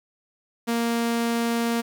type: tone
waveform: sawtooth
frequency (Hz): 233.1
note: A#3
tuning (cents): 0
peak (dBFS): -18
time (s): 0.67-1.82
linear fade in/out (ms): 20
effects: 9-bit